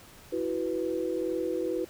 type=chord; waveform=sine; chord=E suspended second; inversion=none; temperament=equal with one note detuned; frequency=329.6 / 371.7 / 493.9 Hz; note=E4 / F#4 / B4; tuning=0 / +8 / 0 cents; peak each=-32 dBFS; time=0.32-1.85 s; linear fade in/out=10 ms; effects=pink hiss -52 dBFS RMS until 1.89 s